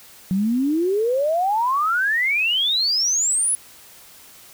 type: exponential sweep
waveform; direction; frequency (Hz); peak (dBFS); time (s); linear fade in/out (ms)
sine; up; 181.6 to 10548; -17; 0.31-3.55; 0
effects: white hiss -46 dBFS RMS until 4.53 s